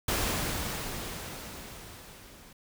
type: noise with level ramp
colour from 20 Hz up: pink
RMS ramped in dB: -28 to -53 dBFS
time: 0.08-2.53 s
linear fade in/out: 5 ms
effects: none